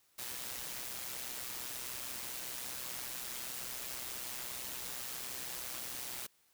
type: noise with amplitude modulation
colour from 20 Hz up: white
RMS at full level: -40 dBFS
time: 0.18-6.27 s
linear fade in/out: 10 ms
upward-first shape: sine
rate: 125 Hz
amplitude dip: 55%
effects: white hiss -71 dBFS RMS until 6.53 s